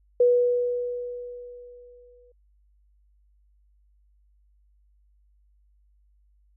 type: tone with exponential decay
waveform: sine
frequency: 488.6 Hz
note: B4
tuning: 19 cents flat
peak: -14 dBFS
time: 0.2-2.32 s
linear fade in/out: 5 ms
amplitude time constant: 460 ms
effects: added 50 Hz sine -59 dBFS peak until 6.56 s